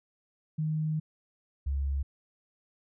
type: tone pair in turn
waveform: sine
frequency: 155.5 / 69.27 Hz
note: D#3 / C#2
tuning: -1 / -1 cents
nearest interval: octave + major second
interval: 1400 cents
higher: first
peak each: -27 dBFS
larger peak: neither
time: 0.58-1 / 1.66-2.03 s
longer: first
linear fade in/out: 10 ms
effects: none